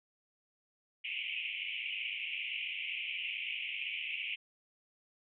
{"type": "band-pass noise", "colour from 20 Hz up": "white", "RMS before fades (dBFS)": -39, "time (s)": [1.04, 4.36], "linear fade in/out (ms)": 10, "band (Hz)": [2200, 3000], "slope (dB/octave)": 96, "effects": []}